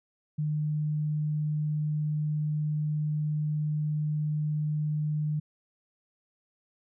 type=tone; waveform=sine; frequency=151.4 Hz; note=D#3; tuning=47 cents flat; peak=-26 dBFS; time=0.38-5.4 s; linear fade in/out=10 ms; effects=none